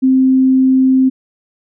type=tone; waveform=sine; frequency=261.6 Hz; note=C4; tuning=in tune; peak=-7 dBFS; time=0.02-1.1 s; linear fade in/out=20 ms; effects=none